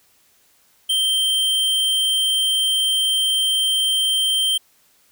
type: tone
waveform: square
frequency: 3138 Hz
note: G7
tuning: 1 cent sharp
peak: -17 dBFS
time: 0.89-4.58 s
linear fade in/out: 10 ms
effects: white hiss -58 dBFS RMS until 5.11 s